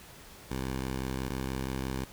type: tone pair in turn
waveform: 10% pulse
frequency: 65.41 / 65.79 Hz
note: C2 / C2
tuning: 0 / +10 cents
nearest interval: unison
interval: 10 cents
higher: second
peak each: -24 dBFS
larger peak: neither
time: 0.5-1.29 / 1.29-2.05 s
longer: first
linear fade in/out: 10 ms
effects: pink hiss -51 dBFS RMS until 2.12 s